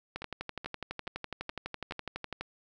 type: two click trains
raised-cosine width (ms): 0.3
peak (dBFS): -20 / -24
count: 28 / 5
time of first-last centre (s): 0.16-2.41 / 0.22-1.922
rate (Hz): 12 / 2.35
effects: none